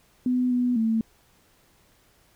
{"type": "tone with pitch steps", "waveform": "sine", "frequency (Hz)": [250.6, 246.7, 223.8], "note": ["B3", "B3", "A3"], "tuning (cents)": [25, -2, 30], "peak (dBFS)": -20, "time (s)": [0.26, 1.01], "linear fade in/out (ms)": 2, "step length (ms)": 250, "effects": ["pink hiss -61 dBFS RMS until 2.35 s"]}